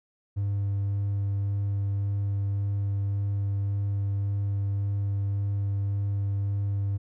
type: tone with vibrato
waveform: triangle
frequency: 100 Hz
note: G2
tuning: 35 cents sharp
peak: -22 dBFS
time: 0.36-6.98 s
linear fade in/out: 20 ms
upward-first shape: sine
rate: 1.8 Hz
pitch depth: 8 cents each way
effects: tanh soft clip ceiling -19 dBFS